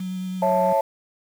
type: tone with vibrato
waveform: sine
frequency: 185 Hz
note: F#3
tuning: in tune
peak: -26 dBFS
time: 0-0.73 s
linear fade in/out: 5 ms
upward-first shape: sine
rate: 9.2 Hz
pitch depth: 11 cents each way
type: chord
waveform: sine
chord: A major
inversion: first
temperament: equal with one note detuned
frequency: 550.5 / 659.3 / 880 Hz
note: C#5 / E5 / A5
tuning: -12 / 0 / 0 cents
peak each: -20 / -22 / -20 dBFS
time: 0.42-0.81 s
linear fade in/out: 5 ms
effects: tanh soft clip ceiling -10 dBFS + 7-bit